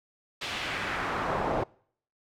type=noise with band-pass filter sweep; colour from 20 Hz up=brown; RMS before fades=-31 dBFS; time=0.41-1.64 s; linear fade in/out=10 ms; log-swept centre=3500 to 670 Hz; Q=1.4; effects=noise-tail reverb RT60 0.6 s tail -25 dB re dry